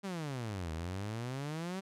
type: exponential two-way sweep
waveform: sawtooth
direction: down then up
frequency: 204.1 to 77.9 to 196.5 Hz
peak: -33 dBFS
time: 0.03-1.81 s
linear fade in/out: 20 ms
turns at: 0.72 s
effects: low-pass 10000 Hz 12 dB/octave